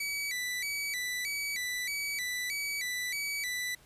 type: tone with vibrato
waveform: sawtooth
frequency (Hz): 2125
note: C7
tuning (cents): +26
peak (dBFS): -29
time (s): 0-3.75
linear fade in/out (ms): 5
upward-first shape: square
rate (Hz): 1.6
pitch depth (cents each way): 120
effects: pink hiss -60 dBFS RMS until 3.85 s + resampled to 32000 Hz